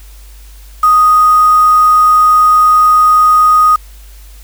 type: tone with quantisation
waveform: sine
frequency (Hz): 1244.5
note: D#6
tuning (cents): 0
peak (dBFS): -4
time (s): 0.83-3.76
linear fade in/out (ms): 5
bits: 4
effects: added 50 Hz sine -32 dBFS peak until 4.43 s + white hiss -43 dBFS RMS until 4.43 s